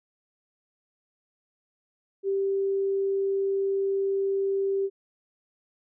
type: tone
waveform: sine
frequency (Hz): 391.6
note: G4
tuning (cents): -2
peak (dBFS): -23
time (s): 2.23-4.9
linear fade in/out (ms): 50
effects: none